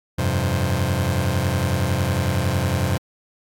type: chord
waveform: sawtooth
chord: F suspended second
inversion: none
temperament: just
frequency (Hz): 87.31 / 98.22 / 130.96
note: F2 / G2 / C3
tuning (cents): 0 / +4 / +2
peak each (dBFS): -19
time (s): 0.18-2.98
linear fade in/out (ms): 10
effects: AAC 64 kbps